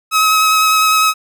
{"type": "tone with vibrato", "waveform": "sawtooth", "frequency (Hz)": 1278, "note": "D#6", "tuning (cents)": 46, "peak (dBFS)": -6, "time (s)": [0.11, 1.14], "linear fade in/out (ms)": 50, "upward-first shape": "sine", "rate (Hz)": 9.9, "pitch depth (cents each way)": 11, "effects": []}